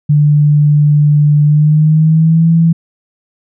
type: tone with pitch glide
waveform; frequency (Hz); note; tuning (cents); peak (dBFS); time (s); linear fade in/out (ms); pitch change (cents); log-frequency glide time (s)
sine; 148 to 165.17; D3 to E3; +14 to +4; -5; 0.09-2.73; 10; +190; 1.44-2.49
effects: none